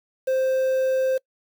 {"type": "tone with quantisation", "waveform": "triangle", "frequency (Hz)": 523.3, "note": "C5", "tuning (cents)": 0, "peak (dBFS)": -17, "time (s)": [0.27, 1.18], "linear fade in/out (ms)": 10, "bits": 7, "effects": ["noise-tail reverb RT60 0.1 s tail -25 dB re dry"]}